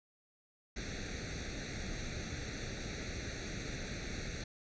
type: noise with comb filter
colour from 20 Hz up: pink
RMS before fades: -41 dBFS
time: 0.76-4.44 s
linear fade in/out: 5 ms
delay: 0.49 ms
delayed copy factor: +0.9
effects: resampled to 16000 Hz